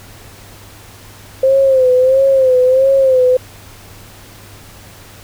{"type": "tone with vibrato", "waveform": "sine", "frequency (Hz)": 523.3, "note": "C5", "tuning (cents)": 0, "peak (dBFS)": -7, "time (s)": [1.43, 3.37], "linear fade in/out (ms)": 5, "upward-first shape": "sine", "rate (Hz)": 1.5, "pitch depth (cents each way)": 67, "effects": ["added 100 Hz sine -41 dBFS peak until 5.23 s", "pink hiss -39 dBFS RMS until 5.23 s"]}